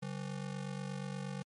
square ring-modulated tone, 164.81 Hz, E3, in tune, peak -36 dBFS, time 0.02-1.43 s, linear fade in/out 10 ms, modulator 24.2 Hz, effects low-pass 10000 Hz 12 dB/octave + MP3 48 kbps

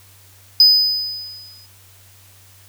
triangle tone with exponential decay, 5000 Hz, D#8, 8 cents sharp, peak -4 dBFS, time 0.6-1.66 s, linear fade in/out 2 ms, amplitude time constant 230 ms, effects added 96 Hz sine -49 dBFS peak until 2.68 s + white hiss -49 dBFS RMS until 2.68 s

